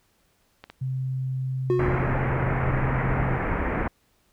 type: clicks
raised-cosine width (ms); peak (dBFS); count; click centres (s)
0.3; -24; 2; 0.64 / 0.7
type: tone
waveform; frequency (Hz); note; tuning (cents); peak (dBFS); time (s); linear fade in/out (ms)
sine; 130.7; C3; -1; -25; 0.81-3.38; 10
type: tone with exponential decay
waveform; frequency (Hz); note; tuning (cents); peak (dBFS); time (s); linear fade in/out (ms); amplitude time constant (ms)
triangle; 363.2; F#4; -32; -16; 1.7-2.58; 0; 190
type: low-pass noise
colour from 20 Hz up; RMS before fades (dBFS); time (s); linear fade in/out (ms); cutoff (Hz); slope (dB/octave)
pink; -26; 1.79-3.88; 5; 2200; 48
effects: pink hiss -66 dBFS RMS until 4.32 s